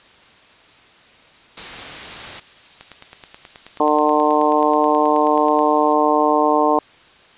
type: noise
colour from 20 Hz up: white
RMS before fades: -31 dBFS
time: 1.57-2.4 s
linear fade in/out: 5 ms
type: noise with tremolo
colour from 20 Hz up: violet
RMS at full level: -33 dBFS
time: 1.81-5.93 s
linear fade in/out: 0 ms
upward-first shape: triangle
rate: 20 Hz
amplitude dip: 30%
type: click train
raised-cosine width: 0.2 ms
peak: -19 dBFS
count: 27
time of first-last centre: 2.81-5.591 s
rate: 9.35 Hz
type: harmonic tone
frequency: 150.7 Hz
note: D3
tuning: 45 cents sharp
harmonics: 2 / 3 / 4 / 5 / 6 / 7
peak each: -20 / -20 / -20 / -20 / -20 / -20 dBFS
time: 3.8-6.79 s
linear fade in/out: 2 ms
effects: white hiss -48 dBFS RMS until 7.37 s + resampled to 8000 Hz